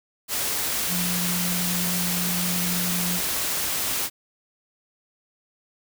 sine tone in noise, 177.5 Hz, F3, 28 cents sharp, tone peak -27 dBFS, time 0.88-3.21 s, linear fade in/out 50 ms, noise white, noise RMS -26 dBFS, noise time 0.28-4.1 s, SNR -4 dB, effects none

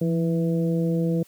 harmonic tone with a mistuned harmonic, 164.81 Hz, E3, in tune, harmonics 1 / 2 / 3 / 4, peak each -21 / -28 / -28 / -41 dBFS, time 0.01-1.23 s, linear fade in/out 5 ms, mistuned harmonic 1, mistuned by +40 cents, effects white hiss -56 dBFS RMS until 1.27 s + high-pass 100 Hz 12 dB/octave

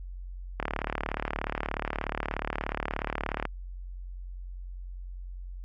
click train, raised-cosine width 0.5 ms, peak -14 dBFS, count 106, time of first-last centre 0.6-3.453 s, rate 36.8 Hz, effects added 45 Hz sine -37 dBFS peak until 5.64 s + Opus 48 kbps

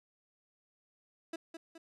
30% pulse tone with echo, 329 Hz, E4, 3 cents flat, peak -35 dBFS, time 1.33-1.36 s, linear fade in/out 5 ms, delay 210 ms, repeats 2, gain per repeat -6 dB, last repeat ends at 1.78 s, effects low-pass 9000 Hz 12 dB/octave

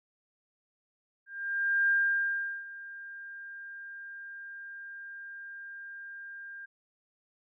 sine tone with ADSR envelope, 1600 Hz, G6, 35 cents sharp, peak -22 dBFS, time 1.26-6.66 s, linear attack 630 ms, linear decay 750 ms, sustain -19 dB, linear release 12 ms, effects none

